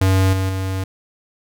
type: tone with level steps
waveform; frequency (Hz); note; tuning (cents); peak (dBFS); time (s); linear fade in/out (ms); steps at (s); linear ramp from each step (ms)
square; 95; F#2; +46; -13 / -18 / -21; 0.01-0.84; 5; 0.33 / 0.49; 2
effects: none